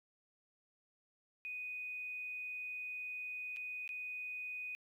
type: tone with dropouts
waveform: triangle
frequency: 2489 Hz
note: D#7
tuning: in tune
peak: -37 dBFS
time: 1.45-4.75 s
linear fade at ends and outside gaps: 0 ms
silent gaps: 3.563-3.569 / 3.877-3.891 s
effects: tanh soft clip ceiling -39 dBFS